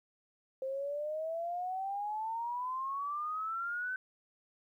sine exponential sweep, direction up, 523.3 to 1530 Hz, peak -34 dBFS, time 0.62-3.96 s, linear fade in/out 2 ms, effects 12-bit

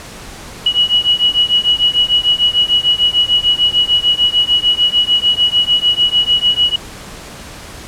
sine beating tone pair, 2919 / 2925.7 Hz, F#7 / F#7, -24 / -20 cents, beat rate 6.7 Hz, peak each -13 dBFS, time 0.66-6.76 s, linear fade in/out 5 ms, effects pink hiss -32 dBFS RMS until 7.87 s + low-pass 10000 Hz 12 dB/octave

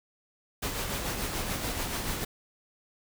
pink noise with tremolo, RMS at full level -31 dBFS, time 0.62-2.25 s, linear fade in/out 10 ms, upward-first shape sine, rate 6.9 Hz, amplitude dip 40%, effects none

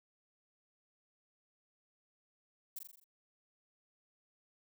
violet noise with echo, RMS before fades -43 dBFS, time 2.76-2.79 s, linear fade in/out 5 ms, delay 42 ms, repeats 6, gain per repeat -4 dB, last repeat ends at 3.042 s, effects none

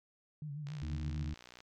sine tone with vibrato, 146.83 Hz, D3, in tune, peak -39 dBFS, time 0.42-1.29 s, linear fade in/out 2 ms, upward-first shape sine, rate 7.1 Hz, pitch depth 76 cents each way
click train, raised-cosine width 0.2 ms, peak -34 dBFS, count 58, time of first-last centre 0.67-1.604 s, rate 61 Hz
harmonic tone, 77.3 Hz, D#2, 11 cents flat, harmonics 1 / 2 / 3 / 4, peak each -37 / -43 / -47 / -49 dBFS, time 0.82-1.34 s, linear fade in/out 5 ms
effects MP3 96 kbps

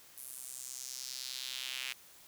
square tone with high-pass filter sweep, 64.8 Hz, C2, 16 cents flat, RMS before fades -43 dBFS, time 0.17-1.93 s, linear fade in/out 5 ms, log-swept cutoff 11000 to 2500 Hz, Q 2.3, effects white hiss -58 dBFS RMS until 2.27 s

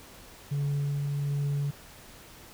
sine tone with tremolo, 142.7 Hz, D3, 49 cents flat, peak -23 dBFS, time 0.51-1.71 s, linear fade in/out 10 ms, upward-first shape sine, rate 1.3 Hz, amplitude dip 30%, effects tanh soft clip ceiling -25 dBFS + pink hiss -50 dBFS RMS until 2.53 s

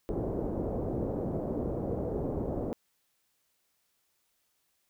white low-pass noise, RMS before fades -33 dBFS, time 0.09-2.73 s, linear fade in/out 0 ms, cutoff 540 Hz, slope 24 dB/octave, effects white hiss -75 dBFS RMS until 4.89 s

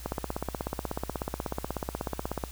click train, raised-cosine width 1 ms, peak -16 dBFS, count 40, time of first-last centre 0.06-2.438 s, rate 16.4 Hz, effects added 60 Hz sine -41 dBFS peak until 2.51 s + white hiss -48 dBFS RMS until 2.51 s

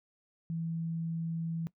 sine tone, 164.81 Hz, E3, in tune, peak -32 dBFS, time 0.5-1.67 s, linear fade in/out 0 ms, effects noise-tail reverb RT60 0.1 s tail -19 dB re dry

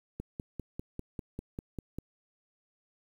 click train, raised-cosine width 3 ms, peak -24 dBFS, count 10, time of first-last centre 0.2-1.986 s, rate 5.04 Hz, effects 9-bit

